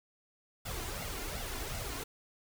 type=noise with flanger; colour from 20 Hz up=pink; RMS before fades=-39 dBFS; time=0.65-2.04 s; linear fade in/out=10 ms; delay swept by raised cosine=1.4 to 2.9 ms; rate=2.7 Hz; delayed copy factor=+0.65; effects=none